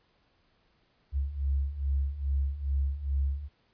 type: beating tone pair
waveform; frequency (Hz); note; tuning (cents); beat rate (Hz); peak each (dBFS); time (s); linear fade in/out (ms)
sine; 67.5 / 69.9; C#2 / C#2; -45 / +15; 2.4; -32 / -28; 1.12-3.49; 50
effects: pink hiss -69 dBFS RMS until 3.73 s + resampled to 11025 Hz